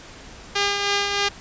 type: tone with tremolo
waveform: 5% pulse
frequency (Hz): 403.6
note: G#4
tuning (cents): -49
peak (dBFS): -7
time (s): 0.55-1.29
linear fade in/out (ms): 10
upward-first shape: triangle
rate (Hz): 3.2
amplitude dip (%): 45
effects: pink hiss -42 dBFS RMS until 1.4 s + resampled to 16000 Hz